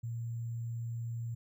sine tone with sample-and-hold, 116.54 Hz, A#2, in tune, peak -35 dBFS, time 0.03-1.35 s, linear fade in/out 10 ms, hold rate 7350 Hz, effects none

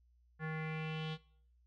square tone with low-pass filter sweep, 157.4 Hz, D#3, 20 cents sharp, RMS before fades -40 dBFS, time 0.39-1.18 s, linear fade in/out 50 ms, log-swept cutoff 1700 to 3500 Hz, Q 4.6, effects noise-tail reverb RT60 0.6 s tail -21 dB re dry + added 60 Hz sine -66 dBFS peak until 1.66 s

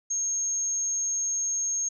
sine tone, 6490 Hz, G#8, 41 cents flat, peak -25 dBFS, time 0.1-1.89 s, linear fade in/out 10 ms, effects none

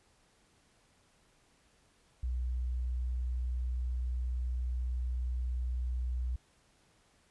sine tone, 61.74 Hz, B1, in tune, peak -31 dBFS, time 2.23-6.36 s, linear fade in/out 5 ms, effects pink hiss -68 dBFS RMS until 7.3 s + resampled to 24000 Hz

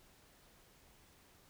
silence, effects pink hiss -65 dBFS RMS until 1.49 s

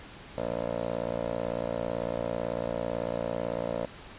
15% pulse tone with band-pass filter, 58 Hz, A#1, 8 cents flat, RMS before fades -32 dBFS, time 0.38-3.86 s, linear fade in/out 0 ms, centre 550 Hz, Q 2.5, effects pink hiss -47 dBFS RMS until 4.18 s + resampled to 8000 Hz

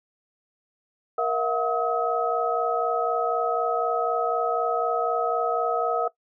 sine tone cluster, 470.7 / 661 / 725 / 1275 Hz, A#4 / E5 / F#5 / D#6, +17 / +5 / -35 / +42 cents, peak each -27 dBFS, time 1.18-6.08 s, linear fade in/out 5 ms, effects noise-tail reverb RT60 0.1 s tail -19 dB re dry

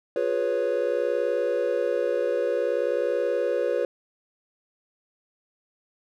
triangle chord, C# dominant seventh, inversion first, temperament equal with one note detuned, 355.9 / 415.3 / 493.9 / 554.4 Hz, E#4 / G#4 / B4 / C#5, +33 / 0 / 0 / 0 cents, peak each -29 / -28 / -24 / -25 dBFS, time 0.16-3.85 s, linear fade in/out 2 ms, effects none

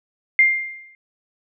sine tone with exponential decay, 2106 Hz, C7, 11 cents sharp, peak -8 dBFS, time 0.39-0.95 s, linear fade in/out 1 ms, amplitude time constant 120 ms, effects none

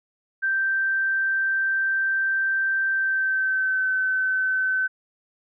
sine tone with pitch glide, 1565 to 1525.7 Hz, G6 to G6, -3 to -47 cents, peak -20 dBFS, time 0.42-4.88 s, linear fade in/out 20 ms, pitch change -44 cents, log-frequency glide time 2.91-3.89 s, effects none

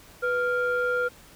sine tone pair together, 493.9 / 1396.9 Hz, B4 / F6, 0 / 0 cents, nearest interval octave + tritone, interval 1800 cents, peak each -24 dBFS, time 0.22-1.09 s, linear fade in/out 20 ms, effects tanh soft clip ceiling -18 dBFS + pink hiss -51 dBFS RMS until 1.35 s

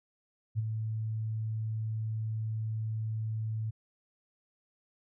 sine tone with ADSR envelope, 110 Hz, A2, in tune, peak -25 dBFS, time 0.55-3.71 s, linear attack 38 ms, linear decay 22 ms, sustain -6 dB, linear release 14 ms, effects none

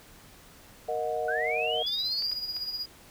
sine chord, D# minor, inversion second, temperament equal with one note detuned, 466.2 / 622.3 / 730.6 Hz, A#4 / D#5 / F#5, 0 / 0 / -22 cents, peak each -32 dBFS, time 0.88-1.83 s, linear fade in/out 10 ms
sine linear sweep, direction up, 1462 to 4975 Hz, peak -29 dBFS, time 1.28-2.34 s, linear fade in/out 5 ms
triangle tone with tremolo, 4885 Hz, D#8, 33 cents flat, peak -28 dBFS, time 1.86-2.86 s, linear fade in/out 10 ms, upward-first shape sine, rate 16 Hz, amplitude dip 60%
clicks, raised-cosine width 0.2 ms, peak -27 dBFS, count 3, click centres 2.223 / 2.316 / 2.566 s
effects pink hiss -53 dBFS RMS until 3.1 s

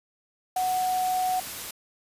sine tone in noise, 740 Hz, F#5, in tune, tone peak -23 dBFS, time 0.56-1.4 s, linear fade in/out 5 ms, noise white, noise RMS -36 dBFS, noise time 0.56-1.71 s, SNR +10 dB, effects resampled to 32000 Hz

